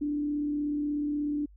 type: tone with frequency modulation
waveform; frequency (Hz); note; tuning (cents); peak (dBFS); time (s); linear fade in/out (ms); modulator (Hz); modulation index
sine; 293.7; D4; 0; -27; 0.01-1.46; 10; 36.5; 0.23
effects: added 50 Hz sine -51 dBFS peak until 1.56 s